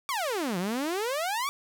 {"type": "exponential two-way sweep", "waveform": "sawtooth", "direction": "down then up", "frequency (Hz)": [1174.7, 169.9, 1174.7], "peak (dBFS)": -24, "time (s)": [0.09, 1.49], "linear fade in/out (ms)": 0, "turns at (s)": 0.58, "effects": []}